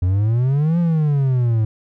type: exponential two-way sweep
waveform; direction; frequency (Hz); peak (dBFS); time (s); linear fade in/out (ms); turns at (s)
triangle; up then down; 87.31 to 174.61 to 107.3; -12; 0.02-1.65; 5; 0.79
effects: none